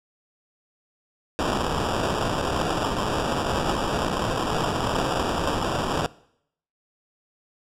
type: noise with sample-and-hold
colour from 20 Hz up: white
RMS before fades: -25 dBFS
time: 1.39-6.06 s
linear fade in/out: 0 ms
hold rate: 2100 Hz
effects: noise-tail reverb RT60 0.7 s tail -21 dB re dry + low-pass 8000 Hz 12 dB/octave